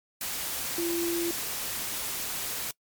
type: tone in noise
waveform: sine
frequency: 340.9 Hz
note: F4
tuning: 42 cents flat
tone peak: -27 dBFS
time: 0.78-1.31 s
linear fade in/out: 2 ms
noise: white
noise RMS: -33 dBFS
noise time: 0.21-2.71 s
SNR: +3 dB
effects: noise-tail reverb RT60 0.1 s tail -24 dB re dry + MP3 96 kbps